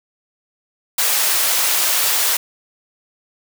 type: high-pass noise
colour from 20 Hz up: white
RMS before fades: -17 dBFS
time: 0.98-2.37 s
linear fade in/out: 5 ms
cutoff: 570 Hz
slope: 12 dB/octave
effects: none